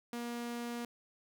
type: tone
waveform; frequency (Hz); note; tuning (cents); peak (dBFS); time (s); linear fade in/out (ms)
sawtooth; 237.9; A#3; +35; -34; 0.13-0.85; 2
effects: none